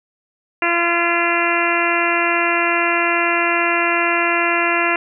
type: harmonic tone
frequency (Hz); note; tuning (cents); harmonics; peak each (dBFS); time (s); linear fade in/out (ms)
342.4; F4; -34; 1 / 2 / 3 / 4 / 5 / 6 / 7 / 8; -23 / -23 / -23 / -23 / -23 / -23 / -23 / -23; 0.62-4.96; 2
effects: none